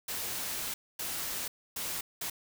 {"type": "noise bursts at uneven times", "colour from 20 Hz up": "white", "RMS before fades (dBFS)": -36, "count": 4, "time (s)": [[0.08, 0.74], [0.99, 1.48], [1.76, 2.01], [2.21, 2.3]], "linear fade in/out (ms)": 5, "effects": []}